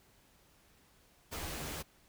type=noise with comb filter; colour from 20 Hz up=pink; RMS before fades=-41 dBFS; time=1.31-1.83 s; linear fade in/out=20 ms; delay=13 ms; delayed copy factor=+0.55; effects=pink hiss -66 dBFS RMS until 2.08 s